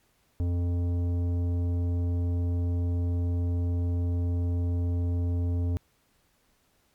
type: tone with tanh clipping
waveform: sine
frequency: 87.31 Hz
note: F2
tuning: in tune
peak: -26 dBFS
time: 0.4-5.77 s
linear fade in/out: 0 ms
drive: 12 dB
effects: pink hiss -68 dBFS RMS until 6.94 s + MP3 96 kbps